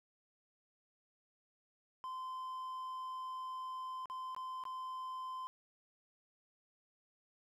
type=tone with dropouts; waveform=triangle; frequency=1032 Hz; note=C6; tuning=24 cents flat; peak=-39 dBFS; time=2.04-5.47 s; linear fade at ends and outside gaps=0 ms; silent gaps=4.057-4.099 / 4.348-4.364 / 4.638-4.653 s; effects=none